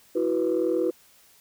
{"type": "chord", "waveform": "sine", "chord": "E suspended second", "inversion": "none", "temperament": "equal with one note detuned", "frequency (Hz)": [329.6, 370, 491.6], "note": ["E4", "F#4", "B4"], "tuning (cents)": [0, 0, -8], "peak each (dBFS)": -25, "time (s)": [0.15, 0.91], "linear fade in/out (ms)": 10, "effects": ["tanh soft clip ceiling -15 dBFS", "white hiss -57 dBFS RMS until 1.4 s"]}